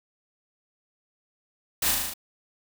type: noise with echo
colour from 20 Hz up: white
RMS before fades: -25 dBFS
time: 1.82-1.91 s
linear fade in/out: 5 ms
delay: 38 ms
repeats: 6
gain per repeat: -2 dB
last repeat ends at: 2.138 s
effects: none